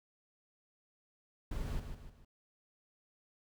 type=noise with echo; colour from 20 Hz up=brown; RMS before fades=-38 dBFS; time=1.51-1.8 s; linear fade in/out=5 ms; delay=150 ms; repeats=3; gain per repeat=-7 dB; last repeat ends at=2.25 s; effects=none